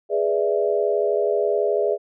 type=chord; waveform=sine; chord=E dominant seventh; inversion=first; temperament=equal; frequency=415.3 / 493.9 / 587.3 / 659.3 Hz; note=G#4 / B4 / D5 / E5; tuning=0 / 0 / 0 / 0 cents; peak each=-21 / -26 / -24 / -25 dBFS; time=0.09-1.98 s; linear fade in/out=50 ms; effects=none